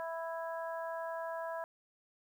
harmonic tone, 329.6 Hz, E4, in tune, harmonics 2 / 3 / 4 / 5, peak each -39 / -42 / -50 / -47 dBFS, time 0-1.64 s, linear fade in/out 0 ms, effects 11-bit

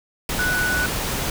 sine tone in noise, 1480 Hz, F#6, in tune, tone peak -20 dBFS, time 0.39-0.86 s, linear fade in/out 2 ms, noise pink, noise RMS -25 dBFS, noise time 0.29-1.3 s, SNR +2 dB, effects none

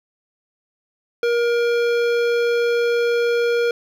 sine tone with hard clipping, 473.2 Hz, A#4, 26 cents sharp, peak -18 dBFS, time 1.23-3.71 s, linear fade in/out 2 ms, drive 15 dB, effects none

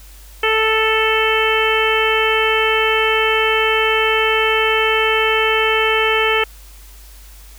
harmonic tone, 440 Hz, A4, in tune, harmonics 1 / 2 / 3 / 4 / 5 / 6 / 7, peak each -18 / -23 / -21 / -22 / -21 / -21 / -22 dBFS, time 0.43-6.44 s, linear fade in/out 5 ms, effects added 50 Hz sine -38 dBFS peak until 7.58 s + white hiss -45 dBFS RMS until 7.58 s

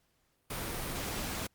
pink noise, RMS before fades -37 dBFS, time 0.5-1.47 s, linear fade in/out 5 ms, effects pink hiss -74 dBFS RMS until 1.54 s + Opus 48 kbps

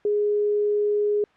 sine tone, 415.3 Hz, G#4, in tune, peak -19 dBFS, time 0.05-1.24 s, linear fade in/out 2 ms, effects white hiss -58 dBFS RMS until 1.36 s + low-pass 2000 Hz 12 dB/octave

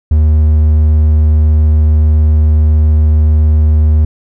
triangle tone, 76.8 Hz, D#2, 22 cents flat, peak -3 dBFS, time 0.11-4.05 s, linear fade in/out 5 ms, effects none

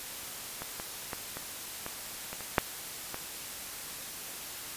clicks, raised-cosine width 0.5 ms, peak -22 / -22 / -19 / -22 / -21 / -23 / -26 / -6 / -21 dBFS, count 9, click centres 0.62 / 0.799 / 1.132 / 1.37 / 1.864 / 2.33 / 2.407 / 2.582 / 3.144 s, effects white hiss -41 dBFS RMS until 4.76 s + resampled to 32000 Hz

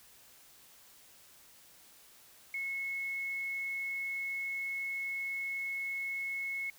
sine tone with quantisation, 2186 Hz, C#7, 25 cents flat, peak -34 dBFS, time 2.54-6.7 s, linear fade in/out 2 ms, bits 10, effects white hiss -59 dBFS RMS until 6.78 s

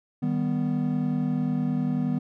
triangle chord, Eb augmented, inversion none, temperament equal, 155.56 / 196 / 246.9 Hz, Eb3 / G3 / B3, 0 / 0 / 0 cents, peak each -26 / -28 / -24 dBFS, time 0.22-2.19 s, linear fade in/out 10 ms, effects none

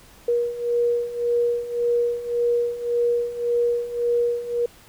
sine beating tone pair, 475.6 / 477.4 Hz, A#4 / A#4, +35 / +41 cents, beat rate 1.8 Hz, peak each -25 / -21 dBFS, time 0.28-4.66 s, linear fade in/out 5 ms, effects pink hiss -50 dBFS RMS until 4.88 s

